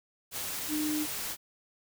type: tone in noise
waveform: sine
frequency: 303.5 Hz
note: D#4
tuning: 43 cents flat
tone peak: -29 dBFS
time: 0.68-1.07 s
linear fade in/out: 50 ms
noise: white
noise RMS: -36 dBFS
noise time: 0.31-1.37 s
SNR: +4 dB
effects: none

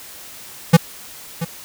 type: tone with echo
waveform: square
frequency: 166.6 Hz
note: E3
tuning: 19 cents sharp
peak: -5 dBFS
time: 0.73-0.77 s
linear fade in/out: 10 ms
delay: 680 ms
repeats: 1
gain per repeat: -15 dB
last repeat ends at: 1.45 s
effects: white hiss -38 dBFS RMS until 1.64 s

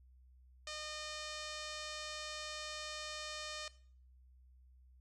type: tone with low-pass filter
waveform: 5% pulse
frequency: 610 Hz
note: D#5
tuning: 34 cents flat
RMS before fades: -45 dBFS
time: 0.67-3.68 s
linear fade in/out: 2 ms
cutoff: 7000 Hz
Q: 0.79
effects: noise-tail reverb RT60 0.5 s tail -17 dB re dry + added 63 Hz sine -60 dBFS peak until 5 s

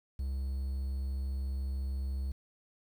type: tone with quantisation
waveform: triangle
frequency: 67 Hz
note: C2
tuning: 42 cents sharp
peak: -30 dBFS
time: 0.19-2.32 s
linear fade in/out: 5 ms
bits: 10
effects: none

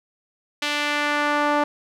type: tone with band-pass filter sweep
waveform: sawtooth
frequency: 293.7 Hz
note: D4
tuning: in tune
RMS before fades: -22 dBFS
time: 0.62-1.64 s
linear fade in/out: 5 ms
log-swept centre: 3100 to 910 Hz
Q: 1.2
effects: none

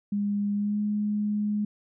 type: tone with pitch glide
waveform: sine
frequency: 203.8 to 208.7 Hz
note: G#3 to G#3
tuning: -32 to +9 cents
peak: -24 dBFS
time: 0.12-1.65 s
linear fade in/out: 5 ms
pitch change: +41 cents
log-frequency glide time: 0.54-0.79 s
effects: none

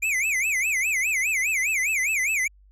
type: tone with vibrato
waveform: square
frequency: 2300 Hz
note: D7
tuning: 37 cents flat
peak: -22 dBFS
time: 0.02-2.48 s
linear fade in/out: 10 ms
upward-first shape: sine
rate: 4.9 Hz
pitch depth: 240 cents each way
effects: added 49 Hz sine -51 dBFS peak until 2.71 s + low-pass 12000 Hz 12 dB/octave

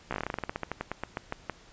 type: slowing click train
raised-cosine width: 0.5 ms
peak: -16 dBFS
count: 22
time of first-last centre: 0.11-1.497 s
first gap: 15 ms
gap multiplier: 1.13
effects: pink hiss -55 dBFS RMS until 1.72 s + resampled to 16000 Hz

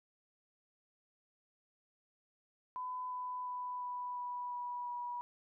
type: tone with pitch steps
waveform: sine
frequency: 1005 / 999.2 / 993.5 / 987.7 / 982 / 976.4 / 970.8 Hz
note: B5 / B5 / B5 / B5 / B5 / B5 / B5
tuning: +30 / +20 / +10 / 0 / -10 / -20 / -30 cents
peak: -38 dBFS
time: 2.76-5.21 s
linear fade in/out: 0 ms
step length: 350 ms
effects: none

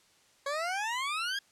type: exponential sweep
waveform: 20% pulse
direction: up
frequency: 547 to 1661.2 Hz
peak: -26 dBFS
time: 0.46-1.39 s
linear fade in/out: 5 ms
effects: white hiss -64 dBFS RMS until 1.51 s + low-pass 8000 Hz 12 dB/octave

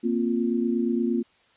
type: chord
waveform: sine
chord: Bb suspended second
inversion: none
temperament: equal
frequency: 233.1 / 261.6 / 349.2 Hz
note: Bb3 / C4 / F4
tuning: 0 / 0 / 0 cents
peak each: -24 / -28 / -27 dBFS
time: 0.03-1.23 s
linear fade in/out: 20 ms
effects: white hiss -61 dBFS RMS until 1.56 s + resampled to 8000 Hz

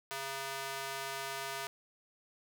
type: tone with high-pass filter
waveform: square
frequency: 136.1 Hz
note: C#3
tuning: 31 cents flat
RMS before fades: -40 dBFS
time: 0.11-1.67 s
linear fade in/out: 0 ms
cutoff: 820 Hz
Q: 0.74
effects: none

